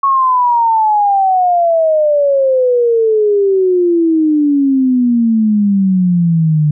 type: exponential sweep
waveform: sine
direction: down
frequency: 1108.7 to 148.1 Hz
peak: -8 dBFS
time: 0.03-6.71 s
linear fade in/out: 5 ms
effects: none